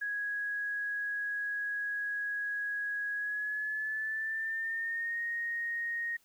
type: tone with pitch glide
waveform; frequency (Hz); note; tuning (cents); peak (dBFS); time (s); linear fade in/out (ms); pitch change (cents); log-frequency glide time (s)
sine; 1661.2 to 1864.6; G#6 to A#6; 0 to 0; -32; 0.01-6.17; 10; +200; 3.14-5.21
effects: white hiss -68 dBFS RMS until 6.24 s